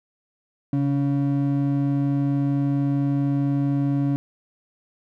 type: ring-modulated tone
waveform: triangle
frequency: 210 Hz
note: G#3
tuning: 19 cents sharp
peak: -14 dBFS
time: 0.73-4.16 s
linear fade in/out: 0 ms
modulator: 72.2 Hz
effects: none